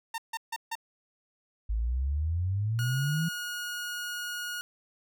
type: tone bursts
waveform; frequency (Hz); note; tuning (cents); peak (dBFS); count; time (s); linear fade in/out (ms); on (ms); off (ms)
sawtooth; 910; A#5; -42; -28; 4; 0.14-0.754; 5; 41; 150
type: exponential sweep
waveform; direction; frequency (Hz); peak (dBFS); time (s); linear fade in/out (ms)
sine; up; 51.91 to 169.3; -26; 1.69-3.29; 10
type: tone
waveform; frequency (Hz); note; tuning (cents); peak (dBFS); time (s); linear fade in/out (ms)
sawtooth; 1442; F#6; -45; -30; 2.79-4.61; 0
effects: none